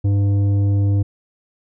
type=tone with tanh clipping; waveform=sine; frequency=100.2 Hz; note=G2; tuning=38 cents sharp; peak=-15 dBFS; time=0.04-1.03 s; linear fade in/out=10 ms; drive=9 dB; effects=none